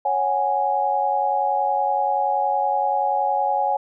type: chord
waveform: sine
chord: C# suspended fourth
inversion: none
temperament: equal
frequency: 554.4 / 740 / 830.6 Hz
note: C#5 / F#5 / G#5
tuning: 0 / 0 / 0 cents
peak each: -26 / -24 / -20 dBFS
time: 0.05-3.77 s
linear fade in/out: 5 ms
effects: none